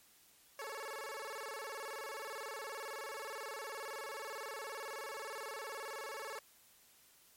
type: tone with vibrato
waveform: 15% pulse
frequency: 493.9 Hz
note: B4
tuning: in tune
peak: -36 dBFS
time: 0.59-6.39 s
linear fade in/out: 2 ms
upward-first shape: square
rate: 19 Hz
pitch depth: 210 cents each way
effects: white hiss -65 dBFS RMS until 7.36 s + MP3 64 kbps